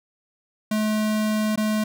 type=tone with dropouts; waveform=square; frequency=214.7 Hz; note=A3; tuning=42 cents flat; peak=-21 dBFS; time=0.71-1.84 s; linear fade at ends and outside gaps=5 ms; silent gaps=1.559-1.575 s; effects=none